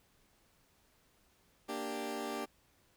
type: chord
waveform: 20% pulse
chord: G minor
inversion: first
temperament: equal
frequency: 233.1 / 293.7 / 392 Hz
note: Bb3 / D4 / G4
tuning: 0 / 0 / 0 cents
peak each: -38 / -37 / -36 dBFS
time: 1.68-2.46 s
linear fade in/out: 20 ms
effects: pink hiss -70 dBFS RMS until 2.96 s

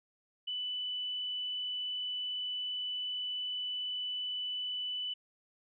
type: tone with frequency modulation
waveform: sine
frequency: 2986 Hz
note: F#7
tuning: 15 cents sharp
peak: -34 dBFS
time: 0.47-5.14 s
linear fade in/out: 10 ms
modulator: 39.4 Hz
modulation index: 0.24
effects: none

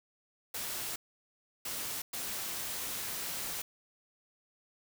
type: noise bursts at uneven times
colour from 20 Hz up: white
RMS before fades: -38 dBFS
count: 3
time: 0.54-0.96 / 1.65-2.02 / 2.13-3.62 s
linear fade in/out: 5 ms
effects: none

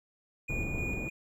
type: tone with tremolo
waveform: triangle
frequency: 2447 Hz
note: D#7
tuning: 29 cents flat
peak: -33 dBFS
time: 0.48-1.1 s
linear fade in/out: 10 ms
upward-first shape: square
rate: 3.3 Hz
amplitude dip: 30%
type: low-pass noise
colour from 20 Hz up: pink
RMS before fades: -35 dBFS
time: 0.49-1.09 s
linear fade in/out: 10 ms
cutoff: 460 Hz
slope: 12 dB/octave
effects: none

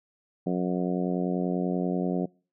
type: harmonic tone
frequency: 90.3 Hz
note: F#2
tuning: 42 cents flat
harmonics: 2 / 3 / 4 / 5 / 6 / 7 / 8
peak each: -27 / -31 / -33 / -35 / -37 / -38 / -39 dBFS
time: 0.46-2.26 s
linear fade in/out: 10 ms
effects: noise-tail reverb RT60 0.4 s tail -26 dB re dry

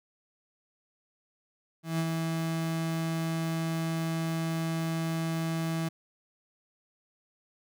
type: tone with ADSR envelope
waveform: 35% pulse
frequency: 163.3 Hz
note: E3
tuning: 16 cents flat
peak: -24 dBFS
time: 1.83-5.89 s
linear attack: 160 ms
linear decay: 51 ms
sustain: -3 dB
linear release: 11 ms
effects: none

